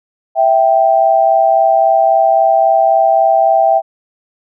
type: tone pair together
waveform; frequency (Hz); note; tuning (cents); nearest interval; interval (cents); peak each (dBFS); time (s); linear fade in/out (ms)
sine; 658 / 781.7; E5 / G5; -3 / -5; minor third; 298; -10; 0.35-3.82; 50
effects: none